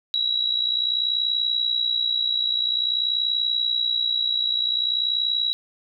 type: tone with amplitude modulation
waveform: sine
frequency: 3884 Hz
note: B7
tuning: 30 cents flat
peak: -17 dBFS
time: 0.14-5.53 s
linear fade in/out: 0 ms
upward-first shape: sine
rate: 60.5 Hz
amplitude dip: 70%
effects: none